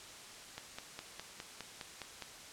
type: click train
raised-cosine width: 0.2 ms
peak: -25 dBFS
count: 9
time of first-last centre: 0.58-2.223 s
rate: 4.87 Hz
effects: white hiss -51 dBFS RMS until 2.52 s + low-pass 8000 Hz 12 dB/octave